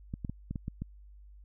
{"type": "clicks", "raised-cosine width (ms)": 5, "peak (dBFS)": -23, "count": 7, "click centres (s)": [0.139, 0.248, 0.296, 0.51, 0.558, 0.681, 0.82], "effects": ["added 50 Hz sine -50 dBFS peak until 1.44 s"]}